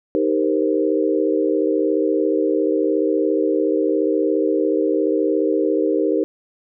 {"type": "chord", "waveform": "sine", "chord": "C minor seventh", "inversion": "first", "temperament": "equal", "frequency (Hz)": [311.1, 392, 466.2, 523.3], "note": ["Eb4", "G4", "Bb4", "C5"], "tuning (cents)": [0, 0, 0, 0], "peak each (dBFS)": [-20, -21, -21, -24], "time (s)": [0.15, 6.24], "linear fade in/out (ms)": 0, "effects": []}